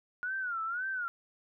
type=tone with vibrato; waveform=sine; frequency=1434 Hz; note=F6; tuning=45 cents sharp; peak=-32 dBFS; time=0.23-1.08 s; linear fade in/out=0 ms; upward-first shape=sine; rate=1.9 Hz; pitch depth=150 cents each way; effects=none